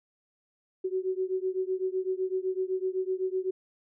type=beating tone pair; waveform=sine; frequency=371.3 / 379.2 Hz; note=F#4 / F#4; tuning=+6 / +43 cents; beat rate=7.9 Hz; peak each=-30 / -31 dBFS; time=0.84-3.51 s; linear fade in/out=10 ms; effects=none